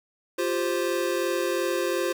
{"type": "chord", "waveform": "square", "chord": "F suspended second", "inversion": "none", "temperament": "equal", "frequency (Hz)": [349.2, 392, 523.3], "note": ["F4", "G4", "C5"], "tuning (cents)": [0, 0, 0], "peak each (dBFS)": [-28, -31, -29], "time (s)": [0.38, 2.13], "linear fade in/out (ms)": 10, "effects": ["8-bit"]}